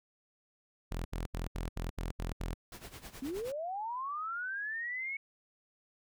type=tone bursts; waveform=sawtooth; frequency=42.46 Hz; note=F1; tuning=48 cents flat; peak=-31 dBFS; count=8; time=0.91-2.541 s; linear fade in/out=10 ms; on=140 ms; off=73 ms
type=noise with tremolo; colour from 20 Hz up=pink; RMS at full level=-46 dBFS; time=2.72-3.52 s; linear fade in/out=2 ms; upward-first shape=sine; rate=9.5 Hz; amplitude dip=80%
type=linear sweep; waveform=sine; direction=up; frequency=250.1 to 2221 Hz; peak=-35 dBFS; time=3.22-5.17 s; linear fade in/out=5 ms
effects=none